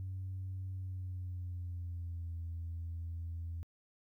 sine tone with pitch glide, 94.1 to 83.83 Hz, F#2 to E2, +30 to +30 cents, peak -37 dBFS, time 0-3.63 s, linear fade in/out 0 ms, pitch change -200 cents, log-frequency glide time 0.74-2.37 s, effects tanh soft clip ceiling -35 dBFS + 13-bit

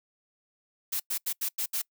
blue noise bursts at uneven times, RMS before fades -30 dBFS, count 6, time 0.92-1 / 1.1-1.18 / 1.26-1.33 / 1.41-1.49 / 1.58-1.66 / 1.73-1.82 s, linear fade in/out 10 ms, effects noise-tail reverb RT60 0.1 s tail -25 dB re dry

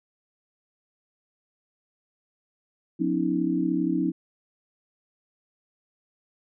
sine tone cluster, 178.6 / 251.4 / 284.3 / 321.6 Hz, F3 / B3 / C#4 / E4, +39 / +31 / +44 / -43 cents, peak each -29 / -30 / -27 / -26 dBFS, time 2.99-4.12 s, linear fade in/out 20 ms, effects none

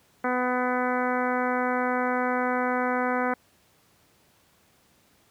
harmonic tone, 250.2 Hz, B3, 23 cents sharp, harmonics 1 / 2 / 3 / 4 / 5 / 6 / 7 / 8 / 9, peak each -29 / -29 / -30 / -32 / -33 / -32 / -39 / -37 / -43 dBFS, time 0.24-3.34 s, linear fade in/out 5 ms, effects pink hiss -62 dBFS RMS until 5.3 s + high-pass 80 Hz 12 dB/octave

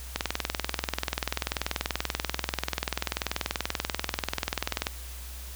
click train, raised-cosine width 0.2 ms, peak -9 dBFS, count 98, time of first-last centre 0.16-4.869 s, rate 20.6 Hz, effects added 62 Hz sine -39 dBFS peak until 5.55 s + white hiss -45 dBFS RMS until 5.55 s

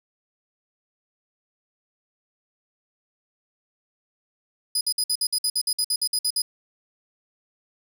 25% pulse tone bursts, 4978 Hz, D#8, in tune, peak -16 dBFS, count 15, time 4.75-6.42 s, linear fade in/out 5 ms, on 60 ms, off 55 ms, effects none

